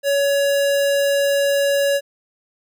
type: tone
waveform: square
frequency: 562 Hz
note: C#5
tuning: 24 cents sharp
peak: -16 dBFS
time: 0.03-2.01 s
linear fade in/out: 50 ms
effects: none